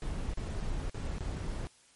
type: noise with dropouts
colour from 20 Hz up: brown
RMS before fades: -35 dBFS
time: 0.02-1.67 s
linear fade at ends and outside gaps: 0 ms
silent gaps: 0.337-0.373 / 0.602-0.608 / 0.896-0.945 / 1.183-1.207 s
effects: white hiss -62 dBFS RMS until 1.95 s + MP3 48 kbps